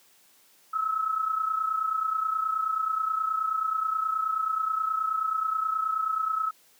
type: tone pair together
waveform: sine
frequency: 1290.6 / 1320 Hz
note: E6 / E6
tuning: -37 / +2 cents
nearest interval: unison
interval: 39 cents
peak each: -26 / -31 dBFS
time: 0.73-6.51 s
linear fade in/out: 10 ms
effects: white hiss -60 dBFS RMS until 6.79 s + high-pass 150 Hz 12 dB/octave